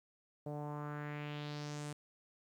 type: tone with low-pass filter sweep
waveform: sawtooth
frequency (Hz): 147.7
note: D3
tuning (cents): +10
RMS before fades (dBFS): -43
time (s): 0.46-1.93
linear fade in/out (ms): 5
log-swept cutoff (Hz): 600 to 9300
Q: 2.6
effects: 12-bit